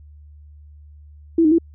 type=tone with pitch steps; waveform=sine; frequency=330.7 / 308.5 / 332.8 Hz; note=E4 / D#4 / E4; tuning=+6 / -15 / +17 cents; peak=-11 dBFS; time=1.38-1.584 s; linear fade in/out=5 ms; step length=68 ms; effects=added 74 Hz sine -41 dBFS peak until 1.74 s